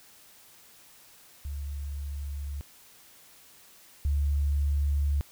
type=tone pair in turn; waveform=sine; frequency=71.3 / 71.68 Hz; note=C#2 / D2; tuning=+49 / -41 cents; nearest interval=unison; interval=10 cents; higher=second; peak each=-32 / -23 dBFS; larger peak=second; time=1.45-2.61 / 4.05-5.21 s; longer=neither; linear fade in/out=0 ms; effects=white hiss -55 dBFS RMS until 5.31 s